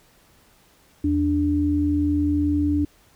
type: tone pair together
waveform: sine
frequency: 82.2 / 293.4 Hz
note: E2 / D4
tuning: -4 / -2 cents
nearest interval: octave + minor seventh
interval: 2202 cents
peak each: -24 / -19 dBFS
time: 1.04-2.85 s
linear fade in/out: 5 ms
effects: pink hiss -57 dBFS RMS until 3.15 s